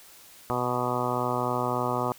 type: harmonic tone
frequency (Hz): 123.6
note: B2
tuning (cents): +2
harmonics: 1 / 2 / 3 / 4 / 5 / 6 / 7 / 8 / 9 / 10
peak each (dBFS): -34 / -34 / -34 / -34 / -34 / -34 / -34 / -34 / -34 / -34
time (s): 0.5-2.12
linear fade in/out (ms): 0
effects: white hiss -51 dBFS RMS until 2.18 s